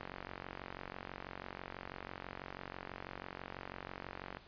click train, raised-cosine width 0.5 ms, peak -28 dBFS, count 202, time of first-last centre 0.01-4.37 s, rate 46.1 Hz, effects pink hiss -59 dBFS RMS until 4.47 s + resampled to 11025 Hz

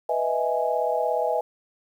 sine chord, E major seventh, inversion second, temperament equal, 493.9 / 622.3 / 659.3 / 830.6 Hz, B4 / D#5 / E5 / G#5, 0 / 0 / 0 / 0 cents, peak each -27 dBFS, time 0.09-1.41 s, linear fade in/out 5 ms, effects 9-bit

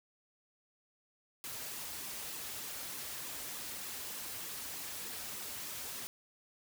white noise with flanger, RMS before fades -43 dBFS, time 1.44-6.07 s, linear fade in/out 0 ms, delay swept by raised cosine 1.3 to 6.2 ms, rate 3.3 Hz, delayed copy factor -0.6, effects none

